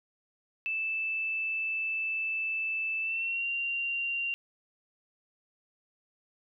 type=tone with pitch glide; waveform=sine; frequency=2637 to 2768 Hz; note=E7 to F7; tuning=0 to -16 cents; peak=-29 dBFS; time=0.66-4.34 s; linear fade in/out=0 ms; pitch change=+84 cents; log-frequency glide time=3.01-3.46 s; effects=none